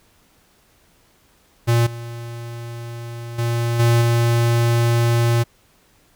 square tone with level steps, 117.6 Hz, A#2, 16 cents sharp, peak -14 / -30 / -19 / -13 / -15 dBFS, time 1.67-5.44 s, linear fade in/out 20 ms, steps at 1.86 / 3.38 / 3.79 / 4.01 s, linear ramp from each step 10 ms, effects pink hiss -57 dBFS RMS until 6.15 s

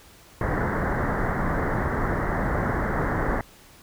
pink low-pass noise, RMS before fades -25 dBFS, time 0.41-3.41 s, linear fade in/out 2 ms, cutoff 2000 Hz, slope 96 dB/octave, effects pink hiss -51 dBFS RMS until 3.82 s

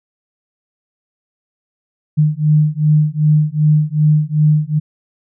sine beating tone pair, 150.8 / 153.4 Hz, D3 / D#3, +46 / -24 cents, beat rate 2.6 Hz, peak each -13 dBFS, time 2.17-4.8 s, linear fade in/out 20 ms, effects none

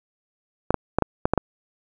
clicks, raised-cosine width 1 ms, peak -4 dBFS, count 7, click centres 0.706 / 0.743 / 0.986 / 1.023 / 1.255 / 1.336 / 1.377 s, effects none

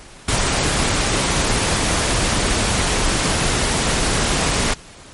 pink noise, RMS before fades -18 dBFS, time 0.28-4.74 s, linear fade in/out 5 ms, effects pink hiss -41 dBFS RMS until 5.13 s + MP3 48 kbps

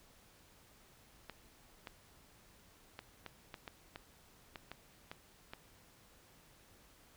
clicks, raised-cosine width 0.3 ms, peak -29 dBFS, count 11, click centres 1.297 / 1.872 / 2.991 / 3.263 / 3.542 / 3.678 / 3.959 / 4.558 / 4.716 / 5.115 / 5.535 s, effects pink hiss -64 dBFS RMS until 7.16 s

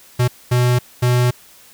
square tone bursts at uneven times, 123.47 Hz, B2, in tune, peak -13 dBFS, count 3, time 0.19-0.28 / 0.51-0.79 / 1.02-1.31 s, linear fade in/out 10 ms, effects white hiss -46 dBFS RMS until 1.73 s

